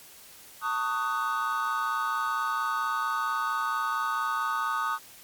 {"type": "chord", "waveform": "triangle", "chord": "D# half-diminished seventh", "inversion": "second", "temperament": "just", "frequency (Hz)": [896, 1120.1, 1244.5, 1493.4], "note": ["A5", "C#6", "D#6", "F#6"], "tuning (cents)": [31, 18, 0, 16], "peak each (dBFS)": [-32, -31, -27, -32], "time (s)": [0.61, 4.99], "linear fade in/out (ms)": 50, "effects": ["white hiss -50 dBFS RMS until 5.23 s", "MP3 96 kbps"]}